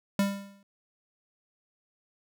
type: tone with exponential decay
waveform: square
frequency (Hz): 198.8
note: G3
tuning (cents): +25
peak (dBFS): -21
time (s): 0.19-0.63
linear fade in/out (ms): 2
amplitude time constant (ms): 95
effects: none